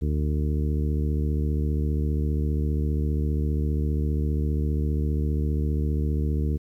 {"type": "harmonic tone", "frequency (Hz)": 75, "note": "D2", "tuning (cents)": 37, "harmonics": [1, 2, 3, 4, 5, 6], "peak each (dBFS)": [-23, -29, -33, -35, -37, -39], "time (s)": [0.01, 6.58], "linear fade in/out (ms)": 20, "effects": ["10-bit"]}